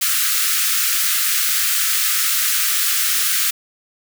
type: high-pass noise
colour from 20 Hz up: white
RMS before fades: -18 dBFS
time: 0.01-3.51 s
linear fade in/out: 10 ms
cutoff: 1200 Hz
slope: 96 dB/octave
effects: none